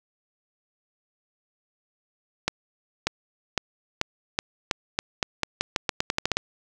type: accelerating click train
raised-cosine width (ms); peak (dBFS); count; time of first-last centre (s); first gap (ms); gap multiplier
0.2; -5; 18; 2.48-6.37; 590; 0.86
effects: none